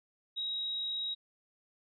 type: tone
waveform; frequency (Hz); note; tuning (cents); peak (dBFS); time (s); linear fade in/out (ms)
sine; 3814; A#7; +39; -33; 0.36-1.15; 20
effects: none